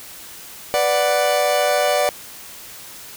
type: chord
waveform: 40% pulse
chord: B minor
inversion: none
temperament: equal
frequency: 493.9 / 587.3 / 740 Hz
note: B4 / D5 / F#5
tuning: 0 / 0 / 0 cents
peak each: -23 / -17 / -20 dBFS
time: 0.74-2.09 s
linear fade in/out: 0 ms
effects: white hiss -38 dBFS RMS until 3.16 s